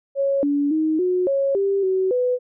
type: tone with pitch steps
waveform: sine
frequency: 552 / 286.6 / 313.8 / 363.8 / 550 / 394.7 / 377.1 / 498.1 Hz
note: C#5 / D4 / D#4 / F#4 / C#5 / G4 / F#4 / B4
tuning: -7 / -42 / +15 / -29 / -14 / +12 / +33 / +15 cents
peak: -17 dBFS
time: 0.15-2.39 s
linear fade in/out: 50 ms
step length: 280 ms
effects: none